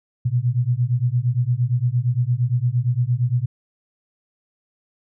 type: beating tone pair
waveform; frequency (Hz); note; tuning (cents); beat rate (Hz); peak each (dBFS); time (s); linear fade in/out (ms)
sine; 118.4 / 127.1; A#2 / C3; +27 / -50; 8.7; -20; 0.25-3.46; 10
effects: none